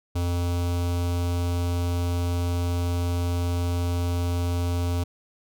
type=tone with notch filter; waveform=square; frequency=87.31 Hz; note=F2; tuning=in tune; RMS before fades=-25 dBFS; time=0.15-5.04 s; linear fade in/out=10 ms; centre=1800 Hz; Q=1.8; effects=none